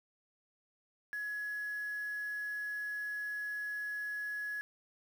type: tone with quantisation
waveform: sine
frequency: 1684 Hz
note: G#6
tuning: 24 cents sharp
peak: -36 dBFS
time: 1.13-4.61 s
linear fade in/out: 0 ms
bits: 9
effects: none